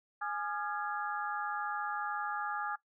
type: harmonic tone with a mistuned harmonic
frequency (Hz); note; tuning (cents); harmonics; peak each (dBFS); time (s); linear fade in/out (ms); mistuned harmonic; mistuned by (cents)
277.7; C#4; +3; 3 / 4 / 5 / 6; -38 / -39 / -40 / -41; 0.21-2.76; 10; 4; +150
effects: noise-tail reverb RT60 0.1 s tail -17 dB re dry